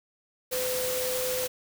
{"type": "tone in noise", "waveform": "sine", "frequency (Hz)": 507, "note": "B4", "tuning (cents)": 45, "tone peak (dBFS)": -29, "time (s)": [0.51, 1.48], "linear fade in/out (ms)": 20, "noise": "white", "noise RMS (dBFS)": -32, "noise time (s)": [0.51, 1.48], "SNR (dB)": 0, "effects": []}